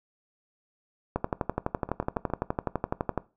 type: two click trains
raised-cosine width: 1 ms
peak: -22 / -12 dBFS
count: 4 / 25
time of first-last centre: 1.89-2.301 / 1.16-3.177 s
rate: 7.3 / 11.9 Hz
effects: noise-tail reverb RT60 0.3 s tail -19 dB re dry